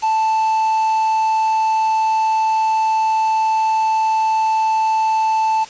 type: tone with quantisation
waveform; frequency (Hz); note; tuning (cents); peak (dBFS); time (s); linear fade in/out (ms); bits
triangle; 880; A5; 0; -12; 0.02-5.65; 20; 5
effects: white hiss -38 dBFS RMS until 5.69 s + resampled to 16000 Hz